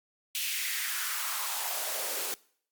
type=noise with high-pass filter sweep; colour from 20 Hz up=white; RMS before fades=-33 dBFS; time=0.35-2.34 s; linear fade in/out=0 ms; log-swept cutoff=2800 to 390 Hz; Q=2.5; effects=noise-tail reverb RT60 0.6 s tail -23 dB re dry + Opus 48 kbps